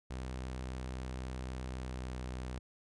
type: tone with pitch glide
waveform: sawtooth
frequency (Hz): 63.8 to 63.03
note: C2 to B1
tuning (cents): -43 to +36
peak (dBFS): -35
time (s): 0.1-2.59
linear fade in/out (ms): 10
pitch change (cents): -21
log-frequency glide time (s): 1.71-2.17
effects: resampled to 22050 Hz